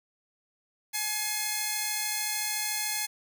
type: tone pair together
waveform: 5% pulse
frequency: 845.3 / 2130 Hz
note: G#5 / C7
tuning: +30 / +30 cents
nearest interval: octave + major third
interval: 1600 cents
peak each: -20 / -21 dBFS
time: 0.93-3.07 s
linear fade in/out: 20 ms
effects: none